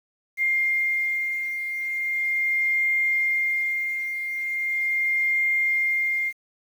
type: beating tone pair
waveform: sine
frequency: 2113 / 2113.39 Hz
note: C7 / C7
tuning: +16 / +17 cents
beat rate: 0.39 Hz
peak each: -22 / -30 dBFS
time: 0.37-6.33 s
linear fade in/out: 50 ms
effects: 8-bit